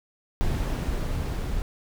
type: noise with level ramp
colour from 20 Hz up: brown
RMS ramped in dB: -25 to -29 dBFS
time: 0.41-1.62 s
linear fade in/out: 0 ms
effects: none